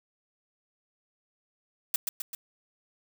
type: noise with echo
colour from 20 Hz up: blue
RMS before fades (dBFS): -26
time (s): 1.94-1.96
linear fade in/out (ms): 2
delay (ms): 130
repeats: 3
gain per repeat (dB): -4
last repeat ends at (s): 2.35
effects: none